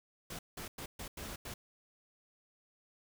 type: noise bursts at uneven times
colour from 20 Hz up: pink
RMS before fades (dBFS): -44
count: 6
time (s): 0.3-0.39 / 0.57-0.68 / 0.78-0.86 / 0.99-1.08 / 1.17-1.36 / 1.45-1.54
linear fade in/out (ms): 5
effects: none